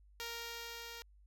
5% pulse tone with level ramp, 466.2 Hz, A#4, in tune, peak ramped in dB -29 to -35 dBFS, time 0.2-1.02 s, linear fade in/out 0 ms, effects added 50 Hz sine -60 dBFS peak until 1.26 s

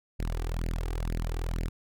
sawtooth tone with flanger, 41.2 Hz, E1, in tune, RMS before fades -31 dBFS, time 0.19-1.69 s, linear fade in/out 10 ms, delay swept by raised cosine 0.41 to 2.61 ms, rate 2.1 Hz, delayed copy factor +0.95, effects none

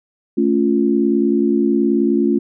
sine chord, A augmented, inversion none, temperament equal with one note detuned, 220 / 278.8 / 349.2 Hz, A3 / C#4 / E#4, 0 / +10 / 0 cents, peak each -17 dBFS, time 0.37-2.39 s, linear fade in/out 10 ms, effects none

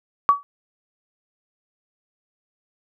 sine tone with exponential decay, 1138 Hz, C#6, 45 cents sharp, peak -7 dBFS, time 0.29-0.43 s, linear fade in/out 0 ms, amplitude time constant 30 ms, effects none

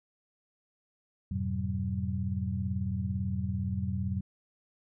sine tone cluster, 88.7 / 106.5 / 127.1 / 190.4 Hz, F2 / G#2 / C3 / F#3, +27 / +44 / -50 / +50 cents, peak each -33 / -36 / -38 / -34 dBFS, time 1.31-4.21 s, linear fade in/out 5 ms, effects none

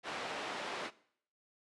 pink band-pass noise, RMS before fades -41 dBFS, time 0.03-0.91 s, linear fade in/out 50 ms, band 400 to 3400 Hz, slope 12 dB/octave, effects noise-tail reverb RT60 0.6 s tail -19 dB re dry + resampled to 24000 Hz

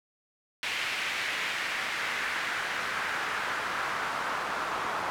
pink noise with band-pass filter sweep, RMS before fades -32 dBFS, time 0.63-5.1 s, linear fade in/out 0 ms, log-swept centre 2400 to 1100 Hz, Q 1.8, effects none

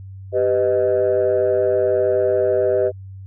sine chord, G augmented, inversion none, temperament equal with one note detuned, 392 / 501.1 / 622.3 Hz, G4 / B4 / D#5, 0 / +25 / 0 cents, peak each -18 dBFS, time 0.32-2.92 s, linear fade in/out 50 ms, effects tanh soft clip ceiling -9 dBFS + added 96 Hz sine -33 dBFS peak until 3.26 s

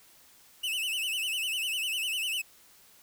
45% pulse tone with vibrato, 2794 Hz, F7, in tune, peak -29 dBFS, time 0.63-2.42 s, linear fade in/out 10 ms, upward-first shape sine, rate 10 Hz, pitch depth 150 cents each way, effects white hiss -58 dBFS RMS until 3.02 s

